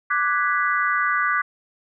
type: chord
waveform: sine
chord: G# half-diminished seventh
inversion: second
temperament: equal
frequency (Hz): 1174.7 / 1480 / 1661.2 / 1975.5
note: D6 / F#6 / G#6 / B6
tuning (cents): 0 / 0 / 0 / 0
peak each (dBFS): -22 / -23 / -27 / -26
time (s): 0.1-1.42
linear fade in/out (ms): 10
effects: none